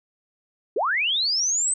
sine linear sweep, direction up, 340.9 to 8280 Hz, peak -20 dBFS, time 0.76-1.74 s, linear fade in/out 5 ms, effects none

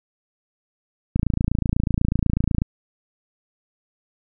click train, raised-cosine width 5 ms, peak -7 dBFS, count 42, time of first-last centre 1.16-2.619 s, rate 28.1 Hz, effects none

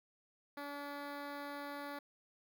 10% pulse tone with notch filter, 286.4 Hz, D4, 43 cents flat, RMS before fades -45 dBFS, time 0.57-1.99 s, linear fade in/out 5 ms, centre 7600 Hz, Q 0.65, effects none

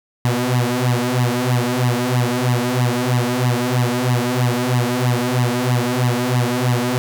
sawtooth tone with flanger, 123.47 Hz, B2, in tune, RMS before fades -18 dBFS, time 0.25-6.98 s, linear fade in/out 0 ms, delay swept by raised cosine 1 to 5 ms, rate 3.1 Hz, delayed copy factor +0.95, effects none

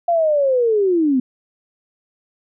sine linear sweep, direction down, 698.5 to 246.1 Hz, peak -13 dBFS, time 0.08-1.2 s, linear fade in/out 5 ms, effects none

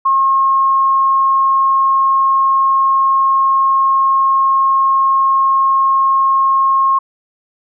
sine tone, 1078 Hz, C#6, 49 cents flat, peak -9 dBFS, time 0.05-6.99 s, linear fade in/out 10 ms, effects none

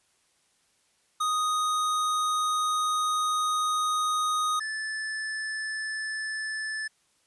square tone pair in turn, 1244.5 / 1745.3 Hz, D#6 / A6, 0 / -15 cents, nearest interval tritone, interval 585 cents, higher second, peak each -25 / -31 dBFS, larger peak first, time 1.2-4.6 / 4.6-6.88 s, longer first, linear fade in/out 10 ms, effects white hiss -68 dBFS RMS until 7.26 s + resampled to 24000 Hz

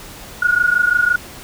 sine tone pair together, 1433.1 / 1459 Hz, F6 / F#6, +44 / -25 cents, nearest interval unison, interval 31 cents, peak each -15 dBFS, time 0.42-1.16 s, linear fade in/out 5 ms, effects pink hiss -36 dBFS RMS until 1.43 s

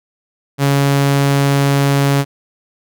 sawtooth tone, 139.9 Hz, C#3, 16 cents sharp, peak -7 dBFS, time 0.58-2.25 s, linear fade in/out 50 ms, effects none

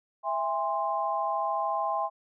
sine chord, E augmented, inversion none, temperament equal with one note detuned, 659.3 / 813 / 1046.5 Hz, E5 / G#5 / B#5, 0 / -37 / 0 cents, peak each -32 / -30 / -30 dBFS, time 0.23-2.1 s, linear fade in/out 50 ms, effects none

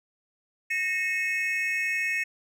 triangle tone cluster, 1844 / 2182 / 2575 Hz, A#6 / C#7 / E7, -19 / -28 / -41 cents, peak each -28 dBFS, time 0.7-2.24 s, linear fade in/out 10 ms, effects none

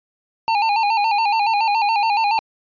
square tone with vibrato, 859 Hz, A5, 42 cents flat, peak -16 dBFS, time 0.48-2.39 s, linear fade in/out 0 ms, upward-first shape square, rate 7.1 Hz, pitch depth 82 cents each way, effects resampled to 11025 Hz

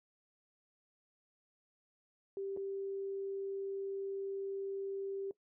sine tone with dropouts, 392 Hz, G4, in tune, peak -37 dBFS, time 2.37-5.31 s, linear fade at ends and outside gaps 1 ms, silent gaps 2.565-2.572 s, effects noise-tail reverb RT60 0.1 s tail -19 dB re dry

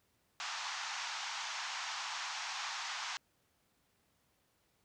pink band-pass noise, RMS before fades -41 dBFS, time 0.4-3.17 s, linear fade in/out 0 ms, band 790 to 6800 Hz, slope 48 dB/octave, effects pink hiss -75 dBFS RMS until 4.84 s + high-pass 60 Hz 12 dB/octave

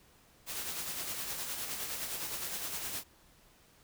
white noise with tremolo, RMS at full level -37 dBFS, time 0.46-3.04 s, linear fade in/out 50 ms, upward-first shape sine, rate 9.7 Hz, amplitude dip 40%, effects pink hiss -63 dBFS RMS until 3.83 s

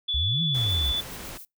sine tone with pitch glide, 3447 to 3473 Hz, A7 to A7, -36 to -23 cents, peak -24 dBFS, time 0.08-1.01 s, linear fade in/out 10 ms, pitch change +13 cents, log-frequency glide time 0.63-0.7 s
sine exponential two-way sweep, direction up then down, 62.9 to 172.2 to 62.9 Hz, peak -25 dBFS, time 0.14-0.92 s, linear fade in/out 5 ms, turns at 0.42 s
pink noise, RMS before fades -39 dBFS, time 0.54-1.38 s, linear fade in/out 10 ms
violet noise with tremolo, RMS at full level -42 dBFS, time 0.69-1.45 s, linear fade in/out 0 ms, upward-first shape sine, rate 7.3 Hz, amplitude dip 100%
effects noise-tail reverb RT60 0.2 s tail -26 dB re dry

